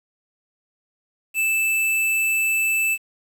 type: tone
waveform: square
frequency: 2637 Hz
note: E7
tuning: in tune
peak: -19 dBFS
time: 1.34-2.98 s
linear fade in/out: 50 ms
effects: 8-bit